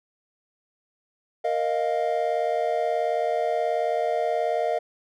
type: chord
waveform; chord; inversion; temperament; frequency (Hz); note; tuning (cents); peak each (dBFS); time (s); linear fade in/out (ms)
triangle; Bb suspended fourth; none; equal with one note detuned; 466.2 / 622.3 / 700.9; Bb4 / Eb5 / F5; 0 / 0 / +6; -26 / -24 / -24; 1.44-4.79; 10
effects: none